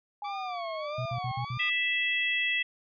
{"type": "linear two-way sweep", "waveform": "sine", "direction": "down then up", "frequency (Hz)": [830.6, 587.3, 830.6], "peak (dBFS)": -34, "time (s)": [0.22, 1.45], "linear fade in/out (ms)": 2, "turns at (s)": 0.89}
{"type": "tone with vibrato", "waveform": "sawtooth", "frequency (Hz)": 1148, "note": "D6", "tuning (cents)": -40, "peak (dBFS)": -33, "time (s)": [0.24, 1.7], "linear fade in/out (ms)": 10, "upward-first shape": "sine", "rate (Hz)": 1.6, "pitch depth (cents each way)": 100}
{"type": "tone bursts", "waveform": "sine", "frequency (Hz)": 123.47, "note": "B2", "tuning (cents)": 0, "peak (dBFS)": -31, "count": 5, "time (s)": [0.98, 1.577], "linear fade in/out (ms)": 5, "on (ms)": 77, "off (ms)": 53}
{"type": "harmonic tone", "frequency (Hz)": 659.3, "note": "E5", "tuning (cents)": 0, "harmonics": [3, 4, 5], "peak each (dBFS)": [-29, -29, -33], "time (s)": [1.59, 2.63], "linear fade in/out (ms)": 10}
{"effects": ["resampled to 11025 Hz"]}